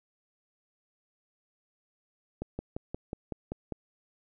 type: slowing click train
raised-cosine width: 2 ms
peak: -21 dBFS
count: 8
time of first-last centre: 2.42-3.723 s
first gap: 170 ms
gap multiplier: 1.03
effects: none